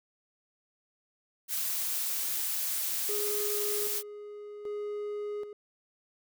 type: noise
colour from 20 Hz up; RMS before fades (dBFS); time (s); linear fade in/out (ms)
blue; -32; 1.48-4.03; 50
type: tone with tremolo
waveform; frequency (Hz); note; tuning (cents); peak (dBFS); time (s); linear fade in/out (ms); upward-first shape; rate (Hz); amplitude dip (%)
triangle; 415.3; G#4; 0; -31; 3.09-5.53; 2; square; 0.64; 60
effects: none